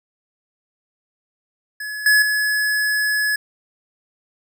square tone with level steps, 1700 Hz, G#6, 40 cents sharp, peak -27 / -12 / -18 dBFS, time 1.8-3.36 s, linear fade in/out 5 ms, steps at 2.06 / 2.22 s, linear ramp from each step 2 ms, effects none

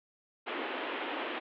pink band-pass noise, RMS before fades -37 dBFS, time 0.46-1.4 s, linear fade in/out 20 ms, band 270 to 3300 Hz, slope 48 dB/octave, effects none

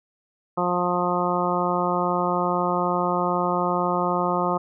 harmonic tone, 177.6 Hz, F3, 29 cents sharp, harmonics 1 / 2 / 3 / 4 / 5 / 6 / 7, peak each -28 / -28 / -28 / -28 / -28 / -28 / -28 dBFS, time 0.57-4.58 s, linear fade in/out 10 ms, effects none

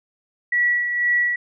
sine tone with tremolo, 1938 Hz, B6, 33 cents flat, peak -15 dBFS, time 0.52-1.36 s, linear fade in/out 5 ms, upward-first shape sine, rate 2 Hz, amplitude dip 50%, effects none

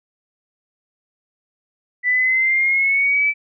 sine exponential sweep, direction up, 1975.5 to 2319 Hz, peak -14 dBFS, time 2.03-3.34 s, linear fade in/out 50 ms, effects none

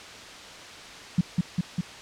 sine tone with echo, 175.3 Hz, F3, 7 cents sharp, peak -16 dBFS, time 1.18-1.21 s, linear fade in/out 5 ms, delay 200 ms, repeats 3, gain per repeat -2 dB, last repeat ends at 1.81 s, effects white hiss -42 dBFS RMS until 2.01 s + low-pass 5000 Hz 12 dB/octave

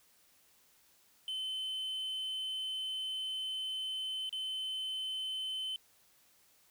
triangle tone with dropouts, 3060 Hz, G7, 42 cents flat, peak -34 dBFS, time 1.28-5.76 s, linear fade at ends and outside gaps 1 ms, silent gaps 4.293-4.327 s, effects white hiss -67 dBFS RMS until 6.7 s

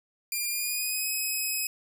5% pulse tone with pitch glide, 2402 to 2545 Hz, D7 to D#7, +38 to +39 cents, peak -19 dBFS, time 0.32-1.67 s, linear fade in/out 2 ms, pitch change +101 cents, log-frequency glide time 0.5-1.09 s, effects none

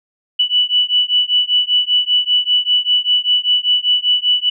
sine beating tone pair, 2960 / 2965.1 Hz, F#7 / F#7, 0 / +3 cents, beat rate 5.1 Hz, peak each -15 dBFS, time 0.39-4.5 s, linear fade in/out 10 ms, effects none

